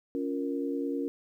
sine chord, Bb minor, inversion first, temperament just, 279.7 / 349.6 / 466.2 Hz, Db4 / F4 / Bb4, +16 / +2 / 0 cents, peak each -31 / -36 / -35 dBFS, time 0.15-1.08 s, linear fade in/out 0 ms, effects 11-bit

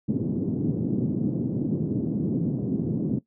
pink band-pass noise, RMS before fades -26 dBFS, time 0.08-3.19 s, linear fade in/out 10 ms, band 140 to 320 Hz, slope 24 dB/octave, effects noise-tail reverb RT60 0.1 s tail -17 dB re dry

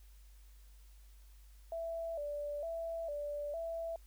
sine tone with vibrato, 622.3 Hz, D#5, in tune, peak -37 dBFS, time 1.72-3.96 s, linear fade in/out 2 ms, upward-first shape square, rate 1.1 Hz, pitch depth 110 cents each way, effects added 50 Hz sine -55 dBFS peak until 4.06 s + white hiss -69 dBFS RMS until 4.06 s

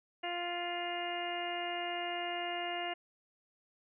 harmonic tone with a mistuned harmonic, 349.2 Hz, F4, in tune, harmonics 1 / 2 / 3 / 4 / 5 / 6 / 7 / 8, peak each -43 / -38 / -48 / -49 / -46 / -44 / -51 / -42 dBFS, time 0.23-2.94 s, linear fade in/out 10 ms, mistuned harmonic 8, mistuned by +24 cents, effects none

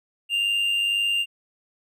triangle tone with amplitude modulation, 2794 Hz, F7, in tune, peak -17 dBFS, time 0.29-1.26 s, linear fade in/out 50 ms, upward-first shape sine, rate 102 Hz, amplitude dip 40%, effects none

